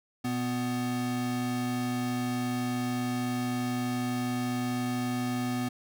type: tone pair together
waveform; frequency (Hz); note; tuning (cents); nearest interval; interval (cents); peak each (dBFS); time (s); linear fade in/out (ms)
square; 121.37 / 248.7; B2 / B3; -30 / +12; octave; 1242; -36 / -30; 0.24-5.69; 10
effects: none